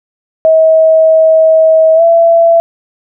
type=tone with pitch glide; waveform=sine; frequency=640 to 669.9 Hz; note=D#5 to E5; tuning=+49 to +28 cents; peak=-3 dBFS; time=0.45-2.6 s; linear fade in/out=0 ms; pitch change=+79 cents; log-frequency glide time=1.95-2.02 s; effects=none